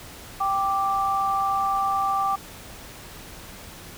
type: tone pair together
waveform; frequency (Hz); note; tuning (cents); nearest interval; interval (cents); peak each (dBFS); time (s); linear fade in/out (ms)
sine; 784 / 1174.7; G5 / D6; 0 / 0; perfect fifth; 700; -24 / -23; 0.4-2.36; 10
effects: pink hiss -42 dBFS RMS until 3.97 s